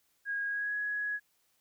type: tone with pitch glide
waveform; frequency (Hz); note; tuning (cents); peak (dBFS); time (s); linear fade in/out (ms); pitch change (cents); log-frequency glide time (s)
sine; 1638 to 1674.4; G#6 to G#6; -24 to +14; -31; 0.25-1.2; 50; +38; 0.47-0.75
effects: white hiss -73 dBFS RMS until 1.6 s